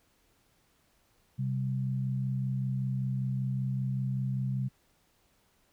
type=tone pair together; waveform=sine; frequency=130.81 / 196 Hz; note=C3 / G3; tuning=0 / 0 cents; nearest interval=perfect fifth; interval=700 cents; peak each=-29 / -36 dBFS; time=1.38-4.69 s; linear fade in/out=20 ms; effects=pink hiss -69 dBFS RMS until 5.72 s